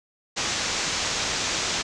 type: low-pass noise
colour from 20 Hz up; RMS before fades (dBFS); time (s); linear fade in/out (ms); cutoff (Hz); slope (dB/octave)
white; -27; 0.36-1.83; 20; 7100; 48
effects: none